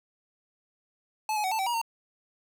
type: tone with pitch steps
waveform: square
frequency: 864 / 843 / 752 / 883 / 769 / 954 / 915 Hz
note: A5 / G#5 / F#5 / A5 / G5 / A#5 / A#5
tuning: -32 / +26 / +28 / +6 / -33 / +40 / -32 cents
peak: -27 dBFS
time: 1.29-1.815 s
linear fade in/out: 2 ms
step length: 75 ms
effects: 9-bit